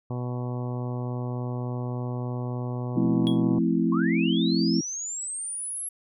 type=harmonic tone; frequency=123.47 Hz; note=B2; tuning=in tune; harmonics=1 / 2 / 3 / 4 / 5 / 6 / 7 / 8 / 9; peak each=-29 / -35 / -39 / -41 / -43 / -45 / -46 / -47 / -48 dBFS; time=0.1-3.59 s; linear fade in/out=5 ms
type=chord; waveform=sine; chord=F major seventh; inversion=none; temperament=equal; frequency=174.61 / 220 / 261.6 / 329.6 Hz; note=F3 / A3 / C4 / E4; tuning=0 / 0 / 0 / 0 cents; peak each=-26 dBFS; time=2.96-4.81 s; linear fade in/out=5 ms
type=tone with exponential decay; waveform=triangle; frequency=3322 Hz; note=G#7; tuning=in tune; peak=-25 dBFS; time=3.27-3.42 s; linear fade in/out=0 ms; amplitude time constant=31 ms
type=linear sweep; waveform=sine; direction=up; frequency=1021 to 11270 Hz; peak=-30 dBFS; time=3.92-5.89 s; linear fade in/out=5 ms
effects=none